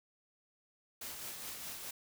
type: noise with tremolo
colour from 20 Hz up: white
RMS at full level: -43 dBFS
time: 1.01-1.91 s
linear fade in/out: 5 ms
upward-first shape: triangle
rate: 4.8 Hz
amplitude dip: 40%
effects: none